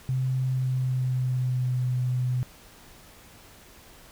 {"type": "tone with pitch glide", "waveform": "sine", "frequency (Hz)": [130, 125.79], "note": ["C3", "B2"], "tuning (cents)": [-11, 32], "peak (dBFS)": -23, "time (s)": [0.09, 2.43], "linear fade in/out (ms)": 0, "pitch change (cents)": -57, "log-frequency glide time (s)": [0.36, 1.84], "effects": ["pink hiss -51 dBFS RMS until 4.11 s"]}